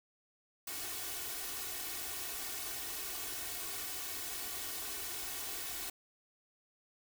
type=noise with comb filter; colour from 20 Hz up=white; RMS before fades=-41 dBFS; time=0.67-5.9 s; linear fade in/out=5 ms; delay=2.7 ms; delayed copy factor=+0.85; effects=none